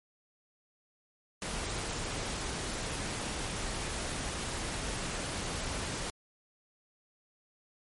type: noise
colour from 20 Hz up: pink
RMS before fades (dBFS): -36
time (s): 1.42-6.1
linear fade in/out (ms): 0
effects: MP3 48 kbps